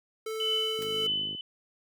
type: tone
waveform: square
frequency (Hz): 440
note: A4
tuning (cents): 0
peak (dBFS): -33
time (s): 0.26-1.07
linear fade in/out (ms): 5
type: tone with tremolo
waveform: sine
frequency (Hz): 3014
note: F#7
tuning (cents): +31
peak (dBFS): -25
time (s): 0.4-1.41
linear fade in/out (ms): 2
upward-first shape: triangle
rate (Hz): 1.8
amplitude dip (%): 75
type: click train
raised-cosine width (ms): 3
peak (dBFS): -29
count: 30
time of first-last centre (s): 0.79-1.349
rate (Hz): 51.9
type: noise with exponential decay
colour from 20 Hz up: white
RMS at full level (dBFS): -39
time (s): 0.82-0.91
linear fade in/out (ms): 0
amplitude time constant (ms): 18
effects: high-pass 150 Hz 12 dB/octave